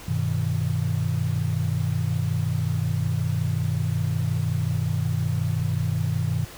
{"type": "chord", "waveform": "sine", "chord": "G augmented", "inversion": "none", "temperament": "equal with one note detuned", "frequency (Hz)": [98, 123.47, 157.01], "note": ["G2", "B2", "D#3"], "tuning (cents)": [0, 0, 16], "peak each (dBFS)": -26, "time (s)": [0.08, 6.45], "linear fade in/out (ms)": 5, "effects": ["pink hiss -42 dBFS RMS until 6.57 s"]}